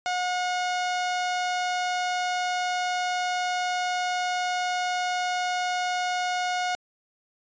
sawtooth tone, 724 Hz, F#5, 38 cents flat, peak -21 dBFS, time 0.06-6.75 s, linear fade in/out 0 ms, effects resampled to 16000 Hz

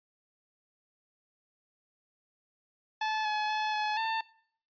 sawtooth tone with pitch steps, 867 / 850 / 858 / 850 / 894 Hz, A5 / G#5 / A5 / G#5 / A5, -26 / +40 / -44 / +40 / +27 cents, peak -25 dBFS, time 3.01-4.21 s, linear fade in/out 5 ms, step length 240 ms, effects noise-tail reverb RT60 0.6 s tail -21 dB re dry + resampled to 11025 Hz

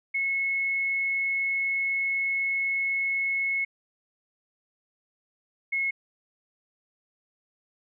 sine tone pair in turn, 2186 / 2176 Hz, C#7 / C#7, -25 / -33 cents, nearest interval unison, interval 8 cents, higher first, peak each -24 dBFS, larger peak neither, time 0.14-3.65 / 5.72-5.91 s, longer first, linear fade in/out 10 ms, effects none

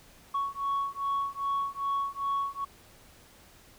sine beating tone pair, 1111 / 1113.5 Hz, C#6 / C#6, +4 / +7 cents, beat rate 2.5 Hz, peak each -30 dBFS, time 0.34-2.65 s, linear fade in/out 10 ms, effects tanh soft clip ceiling -24 dBFS + pink hiss -56 dBFS RMS until 3.78 s

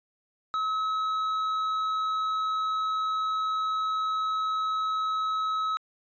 sine tone with hard clipping, 1286 Hz, E6, 43 cents flat, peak -27 dBFS, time 0.54-5.77 s, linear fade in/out 0 ms, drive 5 dB, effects resampled to 16000 Hz

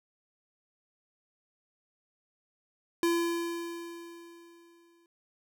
square tone with exponential decay, 339.6 Hz, F4, 48 cents flat, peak -24 dBFS, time 3.03-5.06 s, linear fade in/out 1 ms, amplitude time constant 440 ms, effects none

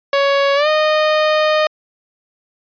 sawtooth tone with pitch glide, 558 to 615.6 Hz, C#5 to D#5, +11 to -19 cents, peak -8 dBFS, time 0.13-1.67 s, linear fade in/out 2 ms, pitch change +170 cents, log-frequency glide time 0.55-0.68 s, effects resampled to 11025 Hz

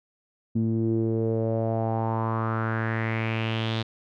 sawtooth tone with low-pass filter sweep, 112.5 Hz, A2, 39 cents sharp, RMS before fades -26 dBFS, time 0.55-3.83 s, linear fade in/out 10 ms, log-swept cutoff 250 to 3800 Hz, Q 4.4, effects none

